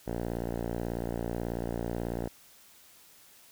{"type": "tone with low-pass filter", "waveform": "5% pulse", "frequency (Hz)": 58.27, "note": "A#1", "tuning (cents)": 0, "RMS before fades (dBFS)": -34, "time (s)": [0.06, 2.29], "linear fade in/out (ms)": 20, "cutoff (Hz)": 1000, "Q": 0.53, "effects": ["white hiss -57 dBFS RMS until 3.51 s"]}